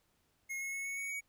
square tone with pitch steps, 2160 / 2178 / 2195 / 2213 / 2231 / 2249 Hz, C#7 / C#7 / C#7 / C#7 / C#7 / C#7, -45 / -31 / -18 / -3 / +11 / +24 cents, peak -38 dBFS, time 0.49-1.21 s, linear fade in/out 20 ms, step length 120 ms, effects pink hiss -75 dBFS RMS until 1.28 s

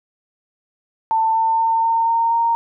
sine tone with pitch steps, 892 / 898.7 / 905.5 / 912.3 / 919.2 / 926.1 Hz, A5 / A5 / A5 / A#5 / A#5 / A#5, +23 / +36 / +49 / -38 / -25 / -12 cents, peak -14 dBFS, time 1.11-2.55 s, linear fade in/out 0 ms, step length 240 ms, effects none

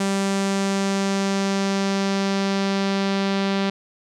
sawtooth tone with low-pass filter sweep, 196 Hz, G3, in tune, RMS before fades -22 dBFS, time 0-3.7 s, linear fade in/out 5 ms, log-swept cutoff 8100 to 4100 Hz, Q 1.6, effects none

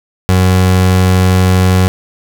30% pulse tone, 92.5 Hz, F#2, in tune, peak -4 dBFS, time 0.29-1.88 s, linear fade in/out 0 ms, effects none

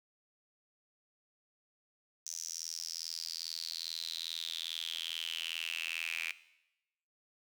sawtooth tone with high-pass filter sweep, 82.41 Hz, E2, in tune, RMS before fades -40 dBFS, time 2.26-6.31 s, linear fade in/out 0 ms, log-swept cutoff 6100 to 2400 Hz, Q 8.1, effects noise-tail reverb RT60 0.9 s tail -17 dB re dry

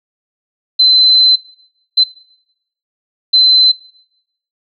sine tone bursts at uneven times, 4059 Hz, B7, 47 cents sharp, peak -5 dBFS, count 3, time 0.79-1.36 / 1.97-2.04 / 3.33-3.72 s, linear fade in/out 10 ms, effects noise-tail reverb RT60 0.8 s tail -21 dB re dry

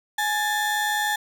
35% pulse tone pair together, 839 / 1777.8 Hz, G#5 / A6, +17 / +17 cents, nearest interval octave + minor second, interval 1300 cents, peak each -23 dBFS, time 0.18-1.16 s, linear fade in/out 5 ms, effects none

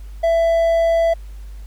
triangle tone, 665 Hz, E5, 15 cents sharp, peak -11 dBFS, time 0.23-1.14 s, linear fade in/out 10 ms, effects added 50 Hz sine -31 dBFS peak until 1.66 s + pink hiss -53 dBFS RMS until 1.66 s

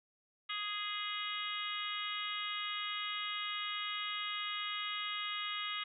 harmonic tone, 415.3 Hz, G#4, in tune, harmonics 3 / 4 / 5 / 6 / 7 / 8 / 9, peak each -42 / -49 / -43 / -49 / -43 / -44 / -46 dBFS, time 0.49-5.84 s, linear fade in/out 10 ms, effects none

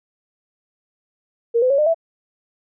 sine tone with pitch steps, 466.2 / 508.4 / 554.4 / 604.6 / 659.3 Hz, A#4 / C5 / C#5 / D#5 / E5, 0 / -50 / 0 / -50 / 0 cents, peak -13 dBFS, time 1.54-1.945 s, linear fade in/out 20 ms, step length 81 ms, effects none

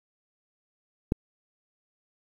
click, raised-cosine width 3 ms, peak -10 dBFS, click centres 1.121 s, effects 8-bit

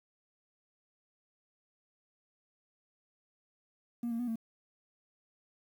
triangle tone with pitch steps, 237.1 / 230.8 / 244.1 / 226.1 Hz, A#3 / A#3 / B3 / A3, +30 / -17 / -20 / +47 cents, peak -29 dBFS, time 4.03-4.358 s, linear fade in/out 5 ms, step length 82 ms, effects tanh soft clip ceiling -28 dBFS + 10-bit

